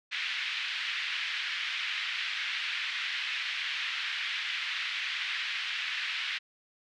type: band-pass noise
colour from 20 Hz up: pink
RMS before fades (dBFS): -34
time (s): 0.11-6.39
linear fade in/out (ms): 20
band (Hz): 1800 to 3600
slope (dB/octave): 24
effects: none